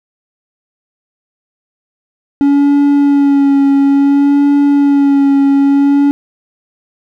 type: tone with vibrato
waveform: triangle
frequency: 281.2 Hz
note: C#4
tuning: 25 cents sharp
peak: -4 dBFS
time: 2.41-6.11 s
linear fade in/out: 0 ms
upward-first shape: sine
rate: 0.58 Hz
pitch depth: 24 cents each way
effects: none